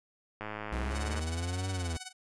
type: click train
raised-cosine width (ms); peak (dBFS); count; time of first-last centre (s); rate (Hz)
0.5; -23; 84; 0.41-1.193; 106
type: linear two-way sweep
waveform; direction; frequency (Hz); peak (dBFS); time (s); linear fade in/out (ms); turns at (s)
45% pulse; up then down; 61.1 to 96 to 79.8; -32; 0.72-1.97; 5; 1.7
type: tone with tremolo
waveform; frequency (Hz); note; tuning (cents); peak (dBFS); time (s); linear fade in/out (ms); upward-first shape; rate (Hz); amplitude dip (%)
5% pulse; 746; F#5; +14; -27; 0.9-2.13; 50; sine; 19; 85
effects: resampled to 24000 Hz